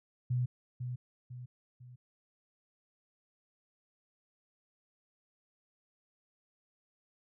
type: tone with echo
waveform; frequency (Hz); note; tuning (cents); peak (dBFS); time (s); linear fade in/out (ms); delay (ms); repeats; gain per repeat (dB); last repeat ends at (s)
sine; 124.3; B2; +12; -28; 0.3-0.46; 10; 500; 3; -7; 1.96
effects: none